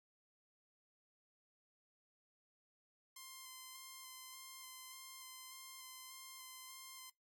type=tone with vibrato; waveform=5% pulse; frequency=1044 Hz; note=C6; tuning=4 cents flat; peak=-40 dBFS; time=3.16-7.1 s; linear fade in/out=5 ms; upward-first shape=square; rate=1.7 Hz; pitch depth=15 cents each way; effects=noise-tail reverb RT60 0.2 s tail -24 dB re dry + AAC 64 kbps